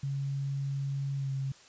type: tone with pitch glide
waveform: sine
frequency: 138.4 to 135.32 Hz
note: C#3 to C#3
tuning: -2 to -41 cents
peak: -30 dBFS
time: 0.03-1.52 s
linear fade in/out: 5 ms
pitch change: -39 cents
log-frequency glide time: 1.17-1.3 s
effects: white hiss -56 dBFS RMS until 1.68 s + resampled to 16000 Hz